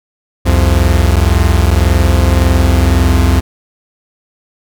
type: tone pair together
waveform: 45% pulse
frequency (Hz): 65.18 / 87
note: C2 / F2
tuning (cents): -6 / -6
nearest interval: perfect fourth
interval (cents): 500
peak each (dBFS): -10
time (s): 0.45-3.41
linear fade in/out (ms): 20
effects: none